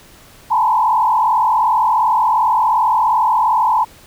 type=tone with frequency modulation; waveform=sine; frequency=935 Hz; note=A#5; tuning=5 cents sharp; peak=-11 dBFS; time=0.5-3.85 s; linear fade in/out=20 ms; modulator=42.7 Hz; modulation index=2; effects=pink hiss -44 dBFS RMS until 4.06 s